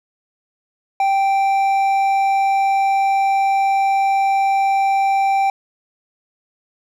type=tone with hard clipping; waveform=triangle; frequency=783 Hz; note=G5; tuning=2 cents flat; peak=-15 dBFS; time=1-5.5 s; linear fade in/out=2 ms; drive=9 dB; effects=none